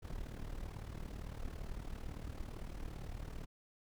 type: noise with amplitude modulation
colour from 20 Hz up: brown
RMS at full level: -41 dBFS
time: 0.02-3.46 s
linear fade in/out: 20 ms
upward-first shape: sine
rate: 37.8 Hz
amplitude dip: 75%
effects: none

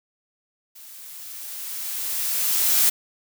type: noise with level ramp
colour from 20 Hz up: blue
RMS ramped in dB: -44 to -17 dBFS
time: 0.75-2.9 s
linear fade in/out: 10 ms
effects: none

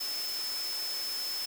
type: tone in noise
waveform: sine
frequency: 5250 Hz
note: E8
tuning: 8 cents flat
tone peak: -33 dBFS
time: 0-1.46 s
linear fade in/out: 10 ms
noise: white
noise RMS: -40 dBFS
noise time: 0-1.46 s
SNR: +4 dB
effects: high-pass 300 Hz 12 dB/octave

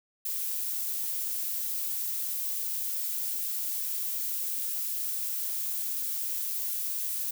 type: noise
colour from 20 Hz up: violet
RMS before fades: -32 dBFS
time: 0.25-7.31 s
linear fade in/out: 5 ms
effects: none

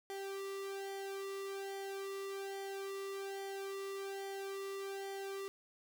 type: tone with flanger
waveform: sawtooth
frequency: 392 Hz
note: G4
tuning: in tune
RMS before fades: -43 dBFS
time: 0.1-5.48 s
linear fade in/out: 0 ms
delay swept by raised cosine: 0.76 to 1.34 ms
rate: 1.2 Hz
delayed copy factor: -0.85
effects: none

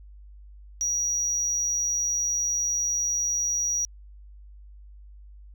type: tone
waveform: sine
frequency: 5770 Hz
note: F#8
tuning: 44 cents flat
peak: -22 dBFS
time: 0.81-3.85 s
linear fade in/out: 0 ms
effects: tanh soft clip ceiling -20 dBFS + added 50 Hz sine -44 dBFS peak until 5.54 s

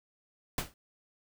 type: noise with exponential decay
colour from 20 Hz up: pink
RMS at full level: -28 dBFS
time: 0.58-0.74 s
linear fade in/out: 2 ms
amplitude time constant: 33 ms
effects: none

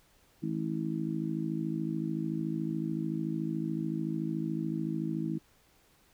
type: harmonic tone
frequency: 53.7 Hz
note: A1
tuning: 41 cents flat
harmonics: 3 / 4 / 5 / 6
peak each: -35 / -36 / -39 / -35 dBFS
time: 0.42-5.39 s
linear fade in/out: 20 ms
effects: pink hiss -65 dBFS RMS until 6.13 s

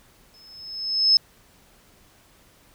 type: tone with exponential growth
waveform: sine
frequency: 5200 Hz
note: E8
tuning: 24 cents flat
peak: -11 dBFS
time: 0.34-1.17 s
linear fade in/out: 1 ms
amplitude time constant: 180 ms
effects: pink hiss -56 dBFS RMS until 2.74 s

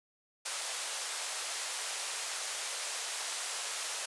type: band-pass noise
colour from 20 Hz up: white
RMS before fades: -38 dBFS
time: 0.45-4.06 s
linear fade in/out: 10 ms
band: 510 to 10000 Hz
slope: 24 dB/octave
effects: resampled to 24000 Hz

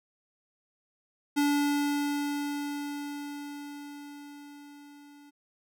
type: tone with level ramp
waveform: square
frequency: 288.6 Hz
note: D4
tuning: 30 cents flat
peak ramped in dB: -23 to -52 dBFS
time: 1.36-5.31 s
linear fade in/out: 20 ms
effects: none

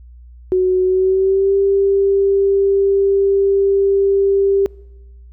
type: tone with pitch glide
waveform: sine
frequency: 370 to 394.3 Hz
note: F#4 to G4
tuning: 0 to +10 cents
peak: -11 dBFS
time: 0.52-4.66 s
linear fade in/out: 0 ms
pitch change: +110 cents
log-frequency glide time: 0.84-1.55 s
effects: noise-tail reverb RT60 1.0 s tail -25 dB re dry + added 60 Hz sine -37 dBFS peak until 5.32 s

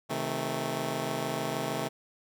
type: chord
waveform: 10% pulse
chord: A diminished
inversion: first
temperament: just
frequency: 132 / 158.4 / 220 Hz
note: C3 / Eb3 / A3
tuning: +16 / +31 / 0 cents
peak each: -27 dBFS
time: 0.09-1.89 s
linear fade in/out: 20 ms
effects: none

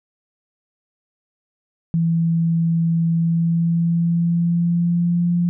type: tone with pitch glide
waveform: sine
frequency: 166 to 173.65 Hz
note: E3 to F3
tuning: +12 to -10 cents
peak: -15 dBFS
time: 1.94-5.49 s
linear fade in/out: 0 ms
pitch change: +78 cents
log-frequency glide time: 3.13-5.33 s
effects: none

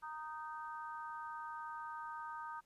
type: harmonic tone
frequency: 309.7 Hz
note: D#4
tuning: 8 cents flat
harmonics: 3 / 4 / 5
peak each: -46 / -47 / -51 dBFS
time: 0.02-2.61 s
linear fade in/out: 20 ms
effects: pink hiss -75 dBFS RMS until 2.65 s + resampled to 32000 Hz

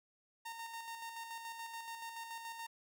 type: tone with tremolo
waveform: sawtooth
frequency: 918 Hz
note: A#5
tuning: 27 cents flat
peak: -39 dBFS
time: 0.45-2.67 s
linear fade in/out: 10 ms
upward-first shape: square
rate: 7 Hz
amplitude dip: 40%
effects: none

